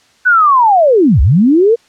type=linear two-way sweep; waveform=sine; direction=down then up; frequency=1519 to 55 to 481.4 Hz; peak=-5 dBFS; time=0.25-1.76 s; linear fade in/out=20 ms; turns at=1.21 s; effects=white hiss -50 dBFS RMS until 1.88 s + low-pass 6000 Hz 12 dB/octave